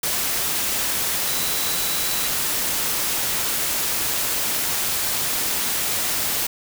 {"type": "tone in noise", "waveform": "sine", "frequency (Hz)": 3951, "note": "B7", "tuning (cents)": 0, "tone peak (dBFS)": -32, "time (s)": [1.27, 2.28], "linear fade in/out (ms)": 5, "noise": "white", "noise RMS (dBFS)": -23, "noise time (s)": [0.03, 6.47], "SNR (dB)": -12, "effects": []}